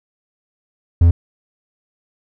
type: tone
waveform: triangle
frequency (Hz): 84.9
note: F2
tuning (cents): -48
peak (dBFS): -5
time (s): 1.01-1.11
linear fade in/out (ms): 5
effects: none